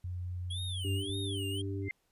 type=tone with pitch glide; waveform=sine; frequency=89.5 to 94.38 Hz; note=F2 to F#2; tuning=+43 to +35 cents; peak=-35 dBFS; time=0.04-1.1 s; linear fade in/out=5 ms; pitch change=+92 cents; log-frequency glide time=0.41-0.98 s
type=tone with vibrato; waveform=square; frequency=3228 Hz; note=G#7; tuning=50 cents flat; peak=-39 dBFS; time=0.5-1.62 s; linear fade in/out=10 ms; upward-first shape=sine; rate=1.8 Hz; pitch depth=250 cents each way
type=harmonic tone; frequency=98 Hz; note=G2; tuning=in tune; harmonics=1 / 3 / 4; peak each=-35 / -40 / -41 dBFS; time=0.84-1.89 s; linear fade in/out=10 ms
type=tone with exponential growth; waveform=sine; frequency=2093 Hz; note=C7; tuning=in tune; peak=-30 dBFS; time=1.82-1.91 s; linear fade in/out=1 ms; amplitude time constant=19 ms
effects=pink hiss -75 dBFS RMS until 2.11 s + resampled to 32000 Hz